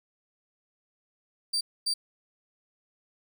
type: tone bursts at uneven times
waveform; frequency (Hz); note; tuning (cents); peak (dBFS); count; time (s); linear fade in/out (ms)
35% pulse; 4664; D8; -13; -24; 2; 1.53-1.61 / 1.86-1.94; 10
effects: none